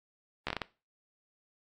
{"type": "slowing click train", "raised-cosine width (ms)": 0.3, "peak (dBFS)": -16, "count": 6, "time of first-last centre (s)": [0.47, 0.618], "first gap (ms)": 14, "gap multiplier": 1.38, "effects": ["noise-tail reverb RT60 0.3 s tail -19 dB re dry", "AAC 48 kbps"]}